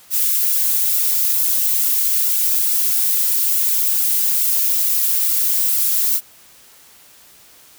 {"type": "noise with flanger", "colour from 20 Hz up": "violet", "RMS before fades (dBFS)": -17, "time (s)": [0.1, 6.21], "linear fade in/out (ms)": 50, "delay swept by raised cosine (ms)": [1.4, 6.1], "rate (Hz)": 2.3, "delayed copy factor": 0.95, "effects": ["white hiss -47 dBFS RMS until 7.78 s"]}